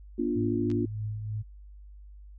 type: chord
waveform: sine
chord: B diminished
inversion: none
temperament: equal with one note detuned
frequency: 241 / 293.7 / 349.2 Hz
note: B3 / D4 / F4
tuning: -42 / 0 / 0 cents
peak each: -30 dBFS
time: 0.18-0.86 s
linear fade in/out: 10 ms
type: tone with tremolo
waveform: sine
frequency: 107 Hz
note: A2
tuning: 48 cents flat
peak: -29 dBFS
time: 0.35-1.43 s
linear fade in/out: 20 ms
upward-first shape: triangle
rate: 3.2 Hz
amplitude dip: 45%
type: clicks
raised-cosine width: 0.2 ms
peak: -30 dBFS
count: 2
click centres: 0.702 / 0.715 s
effects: added 50 Hz sine -45 dBFS peak until 2.38 s